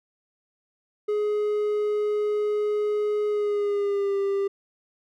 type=tone with pitch glide; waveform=triangle; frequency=419.1 to 396.3 Hz; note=G#4 to G4; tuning=+16 to +19 cents; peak=-20 dBFS; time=1.08-4.48 s; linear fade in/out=10 ms; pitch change=-97 cents; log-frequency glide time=3.28-4.17 s; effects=none